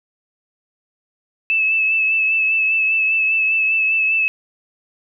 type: tone with vibrato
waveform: sine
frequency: 2616 Hz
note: E7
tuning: 14 cents flat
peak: -14 dBFS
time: 1.5-4.28 s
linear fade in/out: 0 ms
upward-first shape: sine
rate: 5 Hz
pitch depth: 26 cents each way
effects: none